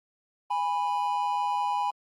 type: tone pair together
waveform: triangle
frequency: 822.6 / 988 Hz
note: G#5 / B5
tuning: -17 / 0 cents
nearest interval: minor third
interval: 317 cents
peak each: -26 dBFS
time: 0.5-1.91 s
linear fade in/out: 10 ms
effects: Opus 32 kbps